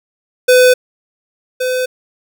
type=tone pair in turn; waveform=square; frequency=503 / 507.7 Hz; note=B4 / B4; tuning=+32 / +48 cents; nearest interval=unison; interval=16 cents; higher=second; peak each=-6 / -15 dBFS; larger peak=first; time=0.48-0.74 / 1.6-1.86 s; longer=neither; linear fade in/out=10 ms; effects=none